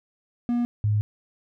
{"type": "tone pair in turn", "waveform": ["triangle", "sine"], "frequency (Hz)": [240, 105.25], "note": ["B3", "G#2"], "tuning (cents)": [-49, 24], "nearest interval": "octave + major second", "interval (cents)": 1427, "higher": "first", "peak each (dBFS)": [-19, -19], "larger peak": "neither", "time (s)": [[0.49, 0.65], [0.84, 1.01]], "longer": "second", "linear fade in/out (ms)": 0, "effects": []}